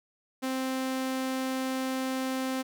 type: tone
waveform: sawtooth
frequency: 261.6 Hz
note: C4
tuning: in tune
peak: -25 dBFS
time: 0.42-2.63 s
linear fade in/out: 20 ms
effects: none